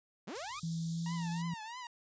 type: linear sweep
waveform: sawtooth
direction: up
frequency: 150 to 1277 Hz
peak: -37 dBFS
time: 0.27-0.6 s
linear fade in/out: 10 ms
type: band-stop noise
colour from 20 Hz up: white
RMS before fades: -47 dBFS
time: 0.35-1.42 s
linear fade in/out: 5 ms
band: 130 to 3400 Hz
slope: 96 dB/octave
type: tone with pitch glide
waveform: sine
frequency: 164.81 to 168.76 Hz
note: E3 to E3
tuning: 0 to +41 cents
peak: -34 dBFS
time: 0.63-1.54 s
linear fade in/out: 5 ms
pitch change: +41 cents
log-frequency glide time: 0.89-1.1 s
type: tone with vibrato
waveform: sawtooth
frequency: 934 Hz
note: A#5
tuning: 3 cents sharp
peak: -39 dBFS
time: 1.06-1.87 s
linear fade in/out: 2 ms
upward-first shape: triangle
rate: 3.1 Hz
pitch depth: 170 cents each way
effects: resampled to 16000 Hz